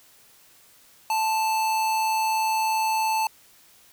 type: tone with amplitude modulation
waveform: square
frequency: 880 Hz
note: A5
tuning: in tune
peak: -21 dBFS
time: 1.1-3.27 s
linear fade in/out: 2 ms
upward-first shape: sine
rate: 183 Hz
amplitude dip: 25%
effects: white hiss -55 dBFS RMS until 3.92 s

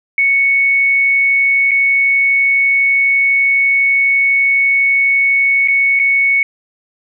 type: tone with dropouts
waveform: sine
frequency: 2217 Hz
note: C#7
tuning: in tune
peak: -9 dBFS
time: 0.18-6.43 s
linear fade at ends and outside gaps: 2 ms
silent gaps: 1.71-1.715 / 5.676-5.683 / 5.992-5.997 s
effects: none

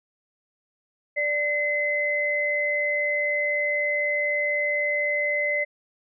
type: tone pair together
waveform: sine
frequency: 587.3 / 2046 Hz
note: D5 / C7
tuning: 0 / -39 cents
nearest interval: octave + minor seventh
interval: 2161 cents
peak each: -27 / -23 dBFS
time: 1.16-5.65 s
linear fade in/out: 20 ms
effects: none

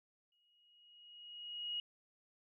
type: tone with exponential growth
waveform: sine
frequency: 2890 Hz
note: F#7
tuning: 41 cents flat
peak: -36 dBFS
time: 0.32-1.8 s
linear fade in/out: 2 ms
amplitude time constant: 320 ms
effects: none

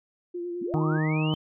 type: tone with vibrato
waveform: sine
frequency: 349.2 Hz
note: F4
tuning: in tune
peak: -30 dBFS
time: 0.34-0.98 s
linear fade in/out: 10 ms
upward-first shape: sine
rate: 9.5 Hz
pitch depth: 27 cents each way
type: linear sweep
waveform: sine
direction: up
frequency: 174.61 to 3136 Hz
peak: -33 dBFS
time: 0.61-1.35 s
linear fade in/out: 10 ms
type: harmonic tone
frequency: 155.56 Hz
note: D#3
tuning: in tune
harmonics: 1 / 2 / 3 / 4 / 5 / 6 / 7 / 8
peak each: -24 / -29 / -36 / -39 / -41 / -39 / -44 / -42 dBFS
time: 0.74-1.34 s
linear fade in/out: 0 ms
effects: none

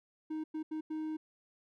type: tone bursts at uneven times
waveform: triangle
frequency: 312.2 Hz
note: D#4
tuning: 6 cents sharp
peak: -33 dBFS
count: 4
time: 0.3-0.44 / 0.54-0.63 / 0.71-0.81 / 0.9-1.17 s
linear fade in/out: 10 ms
effects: none

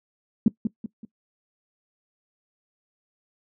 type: tone with echo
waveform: sine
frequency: 220.7 Hz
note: A3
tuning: 5 cents sharp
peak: -12 dBFS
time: 0.46-0.48 s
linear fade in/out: 2 ms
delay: 190 ms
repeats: 3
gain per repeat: -8 dB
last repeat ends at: 1.05 s
effects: noise-tail reverb RT60 0.1 s tail -20 dB re dry + high-pass 100 Hz 12 dB/octave

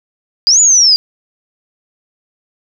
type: linear two-way sweep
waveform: sine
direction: up then down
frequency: 4699 to 7010 to 4736 Hz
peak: -5 dBFS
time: 0.47-0.96 s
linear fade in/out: 0 ms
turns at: 0.6 s
effects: none

